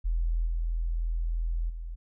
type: tone with level steps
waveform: sine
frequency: 41.52 Hz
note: E1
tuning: 13 cents sharp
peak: -24 / -26 / -34 dBFS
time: 0.04-1.96 s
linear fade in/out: 20 ms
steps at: 0.46 / 1.69 s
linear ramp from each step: 10 ms
effects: none